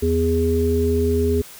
harmonic tone, 82.41 Hz, E2, in tune, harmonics 1 / 3 / 5, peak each -20 / -23 / -19 dBFS, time 0.02-1.42 s, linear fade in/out 10 ms, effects white hiss -41 dBFS RMS until 1.59 s

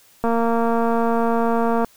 click train, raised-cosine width 1 ms, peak -8 dBFS, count 372, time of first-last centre 0.24-1.846 s, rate 231 Hz, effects white hiss -53 dBFS RMS until 1.96 s

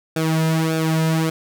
sawtooth tone with flanger, 160.4 Hz, E3, 47 cents flat, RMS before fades -19 dBFS, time 0.16-1.3 s, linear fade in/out 5 ms, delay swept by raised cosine 0.98 to 2.68 ms, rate 1.7 Hz, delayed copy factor -0.75, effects none

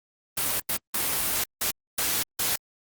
white noise bursts at uneven times, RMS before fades -26 dBFS, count 6, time 0.37-0.6 / 0.69-0.77 / 0.94-1.44 / 1.61-1.71 / 1.98-2.23 / 2.39-2.56 s, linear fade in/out 5 ms, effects Opus 32 kbps

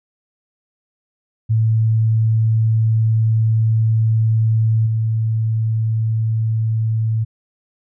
sine tone with level steps, 111.3 Hz, A2, 20 cents sharp, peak -12 / -15 dBFS, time 1.49-7.25 s, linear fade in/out 20 ms, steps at 4.86 s, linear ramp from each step 10 ms, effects none

